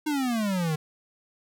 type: exponential sweep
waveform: square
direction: down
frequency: 311.1 to 150 Hz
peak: -25 dBFS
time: 0.06-0.76 s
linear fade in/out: 10 ms
effects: none